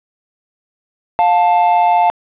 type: tone pair together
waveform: triangle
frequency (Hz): 706.2 / 881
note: F5 / A5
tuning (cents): +19 / +2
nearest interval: major third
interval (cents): 383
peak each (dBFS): -10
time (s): 1.19-2.1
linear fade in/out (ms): 0
effects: resampled to 8000 Hz + 7-bit